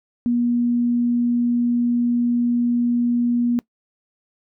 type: tone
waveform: sine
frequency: 240 Hz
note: B3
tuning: 49 cents flat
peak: -16 dBFS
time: 0.26-3.59 s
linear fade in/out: 0 ms
effects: noise-tail reverb RT60 0.1 s tail -22 dB re dry